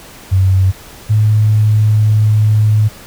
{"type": "tone pair in turn", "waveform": "sine", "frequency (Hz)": [94.8, 107.14], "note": ["F#2", "A2"], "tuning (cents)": [43, -46], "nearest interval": "major second", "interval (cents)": 211, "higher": "second", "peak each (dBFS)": -7, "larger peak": "neither", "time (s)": [[0.31, 0.72], [1.09, 2.89]], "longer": "second", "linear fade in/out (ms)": 20, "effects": ["pink hiss -36 dBFS RMS until 3.06 s"]}